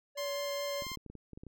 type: tone with vibrato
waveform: triangle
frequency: 570 Hz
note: C#5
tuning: 48 cents sharp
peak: -33 dBFS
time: 0.15-0.85 s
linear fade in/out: 50 ms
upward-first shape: sine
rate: 4.6 Hz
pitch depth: 12 cents each way
type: tone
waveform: 10% pulse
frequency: 1052 Hz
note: C6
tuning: 9 cents sharp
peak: -30 dBFS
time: 0.17-0.96 s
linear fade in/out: 10 ms
type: clicks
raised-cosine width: 3 ms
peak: -34 dBFS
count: 11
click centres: 0.822 / 0.867 / 0.917 / 0.973 / 1.063 / 1.1 / 1.153 / 1.333 / 1.375 / 1.435 / 1.467 s
effects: none